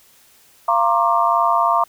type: tone cluster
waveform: sine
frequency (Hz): 688 / 932 / 1074 / 1177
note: F5 / A#5 / C6 / D6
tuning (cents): -26 / -1 / +45 / +3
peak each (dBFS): -19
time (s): 0.68-1.84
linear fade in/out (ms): 5
effects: white hiss -52 dBFS RMS until 1.88 s